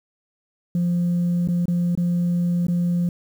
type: tone with dropouts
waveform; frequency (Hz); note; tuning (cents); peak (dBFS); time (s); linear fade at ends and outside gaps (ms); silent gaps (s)
sine; 174.61; F3; 0; -16; 0.75-3.09; 2; 1.475-1.486 / 1.656-1.681 / 1.952-1.975 / 2.668-2.683
effects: tanh soft clip ceiling -16 dBFS + 8-bit